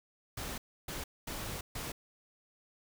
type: noise bursts at uneven times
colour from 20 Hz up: pink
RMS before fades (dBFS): -40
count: 4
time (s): 0.37-0.58 / 0.88-1.04 / 1.27-1.61 / 1.75-1.92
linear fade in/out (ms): 5
effects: none

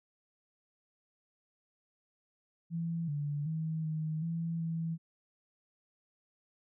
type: tone with pitch steps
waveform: sine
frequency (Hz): 166.8 / 145.8 / 159.4 / 156.5 / 166.1 / 164.1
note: E3 / D3 / D#3 / D#3 / E3 / E3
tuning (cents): +21 / -12 / +42 / +10 / +13 / -8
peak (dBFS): -32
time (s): 2.7-4.98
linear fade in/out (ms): 50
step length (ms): 380
effects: none

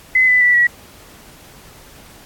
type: tone with pitch steps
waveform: sine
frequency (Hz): 2033 / 1998.1 / 1963.7 / 1930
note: B6 / B6 / B6 / B6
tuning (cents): +50 / +20 / -10 / -40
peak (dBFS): -9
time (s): 0.15-0.67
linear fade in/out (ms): 5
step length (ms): 130
effects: pink hiss -43 dBFS RMS until 2.25 s + AAC 64 kbps

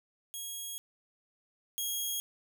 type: tone pair in turn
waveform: 10% pulse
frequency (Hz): 3300 / 3279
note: G#7 / G#7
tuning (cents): -12 / -23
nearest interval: unison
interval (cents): 11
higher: first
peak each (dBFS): -30 / -24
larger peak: second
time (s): 0.34-0.78 / 1.78-2.2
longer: first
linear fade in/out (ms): 0
effects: none

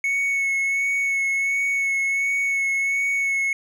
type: tone with vibrato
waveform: triangle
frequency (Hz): 2206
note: C#7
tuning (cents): -9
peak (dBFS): -18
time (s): 0.04-3.53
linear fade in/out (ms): 2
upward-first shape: sine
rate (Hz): 1.4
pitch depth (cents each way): 18
effects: none

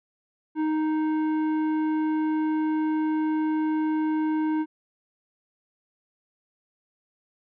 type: tone with tanh clipping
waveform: triangle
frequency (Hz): 311.1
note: D#4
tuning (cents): 0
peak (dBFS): -24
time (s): 0.55-4.66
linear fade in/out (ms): 50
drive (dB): 15
effects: none

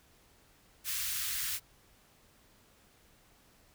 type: band-stop noise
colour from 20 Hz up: white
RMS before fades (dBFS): -35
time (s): 0.84-1.6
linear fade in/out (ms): 50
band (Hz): 110 to 1400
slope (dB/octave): 24
effects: pink hiss -64 dBFS RMS until 3.74 s

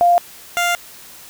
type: tone pair in turn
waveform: sine / 15% pulse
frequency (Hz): 698.5 / 698.5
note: F5 / F5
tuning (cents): 0 / 0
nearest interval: unison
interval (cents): 0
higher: neither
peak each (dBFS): -9 / -9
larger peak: neither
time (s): 0.01-0.18 / 0.57-0.75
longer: second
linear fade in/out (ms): 0
effects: white hiss -40 dBFS RMS until 1.29 s

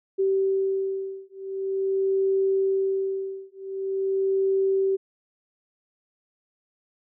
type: beating tone pair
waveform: sine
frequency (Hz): 386.4 / 386.85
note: G4 / G4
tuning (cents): -25 / -23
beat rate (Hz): 0.45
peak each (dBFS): -25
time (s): 0.18-4.97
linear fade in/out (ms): 20
effects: none

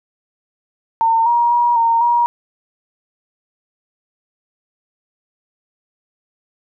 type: tone with pitch steps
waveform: sine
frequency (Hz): 908 / 948 / 956 / 921 / 952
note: A#5 / A#5 / A#5 / A#5 / A#5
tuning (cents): -46 / +29 / +43 / -21 / +36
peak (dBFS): -11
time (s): 1.01-2.26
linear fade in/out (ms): 0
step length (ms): 250
effects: none

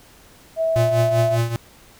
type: tone with pitch glide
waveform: sine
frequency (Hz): 650 to 664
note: E5 to E5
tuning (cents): -24 to +12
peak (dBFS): -17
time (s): 0.56-1.39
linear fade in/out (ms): 50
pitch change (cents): +36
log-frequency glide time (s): 0.66-1.23
type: tone with tremolo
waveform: square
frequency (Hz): 116.54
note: A#2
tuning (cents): 0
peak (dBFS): -16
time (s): 0.76-1.56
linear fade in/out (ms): 0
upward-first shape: triangle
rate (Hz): 5.1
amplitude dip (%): 80
effects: pink hiss -49 dBFS RMS until 1.99 s

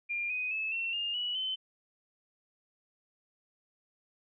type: tone with pitch steps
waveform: sine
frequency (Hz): 2400 / 2499 / 2602 / 2710 / 2821 / 2938 / 3059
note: D7 / D#7 / E7 / E7 / F7 / F#7 / G7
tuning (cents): +37 / +7 / -23 / +47 / +17 / -13 / -43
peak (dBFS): -31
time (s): 0.09-1.56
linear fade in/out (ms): 20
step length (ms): 210
effects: none

